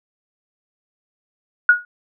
sine tone with exponential decay, 1451 Hz, F#6, 34 cents flat, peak -4 dBFS, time 1.69-1.85 s, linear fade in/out 2 ms, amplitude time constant 34 ms, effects none

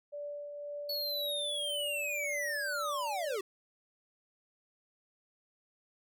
sine tone with tremolo, 582 Hz, D5, 16 cents flat, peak -37 dBFS, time 0.12-3.37 s, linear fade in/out 20 ms, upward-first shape triangle, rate 1.9 Hz, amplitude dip 40%
square linear sweep, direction down, 4435 to 365.9 Hz, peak -34 dBFS, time 0.89-3.41 s, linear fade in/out 5 ms
effects none

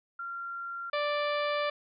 sine tone, 1380 Hz, F6, 21 cents flat, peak -35 dBFS, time 0.19-0.9 s, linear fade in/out 5 ms
harmonic tone, 587.3 Hz, D5, in tune, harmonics 1 / 2 / 3 / 4 / 5 / 6 / 7 / 8, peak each -30 / -33 / -38 / -38 / -44 / -42 / -48 / -48 dBFS, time 0.93-1.7 s, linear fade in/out 5 ms
effects none

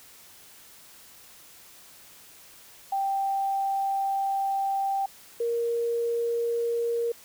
sine tone pair in turn, 784 / 468.5 Hz, G5 / A#4, 0 / +9 cents, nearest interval major sixth, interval 891 cents, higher first, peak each -24 dBFS, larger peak neither, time 2.92-5.06 / 5.4-7.12 s, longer first, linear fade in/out 5 ms, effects white hiss -51 dBFS RMS until 7.24 s

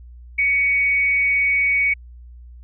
sine tone with frequency modulation, 2241 Hz, C#7, 18 cents sharp, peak -15 dBFS, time 0.38-1.94 s, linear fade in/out 10 ms, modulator 271 Hz, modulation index 0.22, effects added 60 Hz sine -38 dBFS peak until 2.63 s

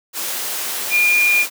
sine tone in noise, 2415 Hz, D7, 48 cents sharp, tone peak -12 dBFS, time 0.9-1.46 s, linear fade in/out 50 ms, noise white, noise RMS -24 dBFS, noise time 0.13-1.5 s, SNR +9 dB, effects high-pass 300 Hz 12 dB/octave

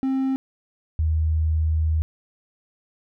triangle / sine tone pair in turn, 265.7 / 78.99 Hz, C4 / D#2, +27 / +27 cents, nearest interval octave + major sixth, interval 2100 cents, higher first, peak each -18 dBFS, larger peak neither, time 0.03-0.36 / 0.99-2.02 s, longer second, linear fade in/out 0 ms, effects none

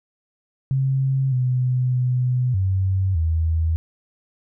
sine tone with pitch steps, 134 / 126.5 / 125.6 / 95 / 81 Hz, C3 / B2 / B2 / F#2 / E2, +42 / +42 / +30 / +46 / -30 cents, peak -17 dBFS, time 0.71-3.76 s, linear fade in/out 0 ms, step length 610 ms, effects none

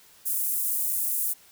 pink high-pass noise, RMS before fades -27 dBFS, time 0.25-1.34 s, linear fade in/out 20 ms, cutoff 10000 Hz, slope 24 dB/octave, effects white hiss -55 dBFS RMS until 1.51 s

